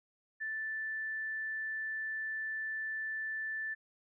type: tone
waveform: sine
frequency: 1760 Hz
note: A6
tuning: in tune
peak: -35 dBFS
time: 0.4-3.75 s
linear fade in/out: 20 ms
effects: none